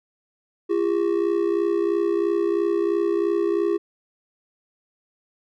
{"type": "ring-modulated tone", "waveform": "triangle", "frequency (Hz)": 372.7, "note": "F#4", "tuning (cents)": 13, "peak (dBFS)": -14, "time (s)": [0.69, 3.78], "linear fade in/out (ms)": 20, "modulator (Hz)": 31.5, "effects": []}